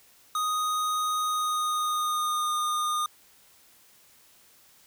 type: tone with pitch glide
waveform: square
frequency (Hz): 1245 to 1220.8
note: D#6 to D#6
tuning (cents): +1 to -33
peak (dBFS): -26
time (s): 0.35-3.06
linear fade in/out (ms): 2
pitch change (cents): -34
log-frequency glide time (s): 1.24-2.55
effects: white hiss -58 dBFS RMS until 4.86 s